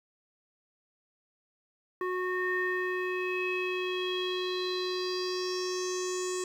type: tone with low-pass filter sweep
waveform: square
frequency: 366.1 Hz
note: F#4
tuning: 18 cents flat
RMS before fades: -32 dBFS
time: 2.01-6.44 s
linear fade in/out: 2 ms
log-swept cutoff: 1500 to 7600 Hz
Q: 6.4
effects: 10-bit

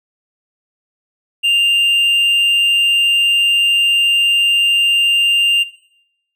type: tone with amplitude modulation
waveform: triangle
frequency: 2794 Hz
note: F7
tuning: in tune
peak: -8 dBFS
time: 1.43-5.64 s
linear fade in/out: 20 ms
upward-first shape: sine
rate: 199 Hz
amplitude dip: 25%
effects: noise-tail reverb RT60 0.8 s tail -18 dB re dry

